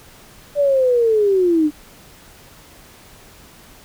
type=linear sweep; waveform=sine; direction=down; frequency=587 to 292 Hz; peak=-12 dBFS; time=0.55-1.71 s; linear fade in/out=50 ms; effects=pink hiss -45 dBFS RMS until 3.84 s